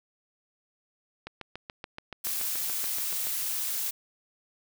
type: click train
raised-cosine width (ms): 0.3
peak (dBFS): -22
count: 15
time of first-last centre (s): 1.27-3.27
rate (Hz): 7
type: noise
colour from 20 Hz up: blue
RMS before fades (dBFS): -31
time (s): 2.24-3.91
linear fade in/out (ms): 10
effects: none